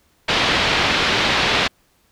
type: low-pass noise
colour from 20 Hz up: white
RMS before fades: -18 dBFS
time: 0.28-1.68 s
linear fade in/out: 10 ms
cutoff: 3900 Hz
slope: 24 dB/octave
effects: pink hiss -60 dBFS RMS until 2.11 s